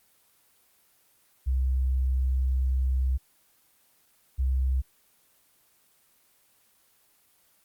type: tone pair in turn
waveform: sine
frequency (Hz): 64.8 / 65.16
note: C2 / C2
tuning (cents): -16 / -7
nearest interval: unison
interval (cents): 9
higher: second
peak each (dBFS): -22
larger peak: neither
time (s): 1.46-3.18 / 4.38-4.82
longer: first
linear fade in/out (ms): 20
effects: white hiss -64 dBFS RMS until 7.64 s + Opus 24 kbps